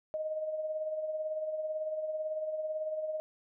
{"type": "tone with tremolo", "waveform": "sine", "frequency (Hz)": 622.3, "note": "D#5", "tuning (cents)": 0, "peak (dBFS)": -30, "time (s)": [0.14, 3.2], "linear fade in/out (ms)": 0, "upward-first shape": "triangle", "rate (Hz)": 18, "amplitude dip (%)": 55, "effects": []}